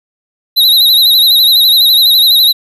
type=tone with vibrato; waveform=square; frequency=3900 Hz; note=B7; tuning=23 cents flat; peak=-5 dBFS; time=0.56-2.53 s; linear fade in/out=20 ms; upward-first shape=sine; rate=12 Hz; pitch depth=79 cents each way; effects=none